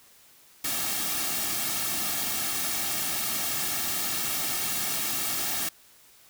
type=noise with comb filter; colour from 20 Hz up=white; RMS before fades=-29 dBFS; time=0.64-5.69 s; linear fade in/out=5 ms; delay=2 ms; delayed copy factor=-0.65; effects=white hiss -56 dBFS RMS until 6.29 s